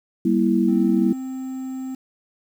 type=chord; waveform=sine; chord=E diminished; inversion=first; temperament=equal with one note detuned; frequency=196 / 237.7 / 329.6 Hz; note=G3 / Bb3 / E4; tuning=0 / +34 / 0 cents; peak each=-20 dBFS; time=0.25-1.13 s; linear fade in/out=5 ms
type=tone; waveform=triangle; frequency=261.5 Hz; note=C4; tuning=1 cent flat; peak=-25 dBFS; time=0.68-1.95 s; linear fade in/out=5 ms
effects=8-bit